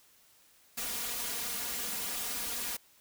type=noise with comb filter; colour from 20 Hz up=white; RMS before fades=-36 dBFS; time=0.77-2.77 s; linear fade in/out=10 ms; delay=4.2 ms; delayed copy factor=+0.9; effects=white hiss -63 dBFS RMS until 3 s